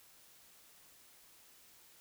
silence, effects white hiss -62 dBFS RMS until 2 s

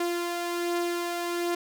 sawtooth beating tone pair, 346.5 / 347.8 Hz, F4 / F4, -14 / -7 cents, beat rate 1.3 Hz, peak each -24 / -32 dBFS, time 0-1.55 s, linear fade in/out 5 ms, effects none

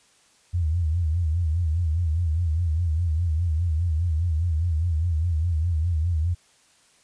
sine tone with vibrato, 82.41 Hz, E2, in tune, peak -20 dBFS, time 0.53-6.35 s, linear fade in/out 20 ms, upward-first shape sine, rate 4.9 Hz, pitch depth 130 cents each way, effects white hiss -59 dBFS RMS until 7.03 s + resampled to 22050 Hz

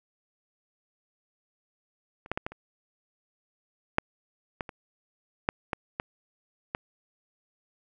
clicks, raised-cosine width 0.5 ms, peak -30 / -13 / -14 / -17 / -29 / -6 / -16 / -24 / -8 / -13 / -14 / -14 dBFS, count 12, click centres 2.261 / 2.316 / 2.375 / 2.465 / 2.52 / 3.984 / 4.608 / 4.692 / 5.489 / 5.732 / 5.999 / 6.749 s, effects none

